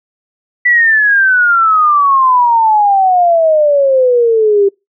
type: exponential sweep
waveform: sine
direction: down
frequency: 1979 to 392 Hz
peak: -6 dBFS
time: 0.65-4.69 s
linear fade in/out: 10 ms
effects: noise-tail reverb RT60 0.2 s tail -24 dB re dry